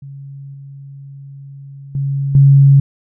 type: tone with level steps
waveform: sine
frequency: 138.59 Hz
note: C#3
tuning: in tune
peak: -29 / -31 / -15 / -4 dBFS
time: 0.02-2.8 s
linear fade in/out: 5 ms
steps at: 0.54 / 1.95 / 2.35 s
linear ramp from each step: 2 ms
effects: none